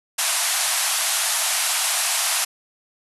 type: band-pass noise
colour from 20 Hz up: white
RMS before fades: -22 dBFS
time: 0.18-2.45 s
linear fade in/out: 10 ms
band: 620 to 12000 Hz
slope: 96 dB/octave
effects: none